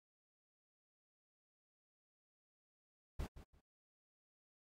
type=noise with echo; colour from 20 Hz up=brown; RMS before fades=-41 dBFS; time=3.19-3.27 s; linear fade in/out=10 ms; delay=170 ms; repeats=2; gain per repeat=-13 dB; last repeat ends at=3.61 s; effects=AAC 48 kbps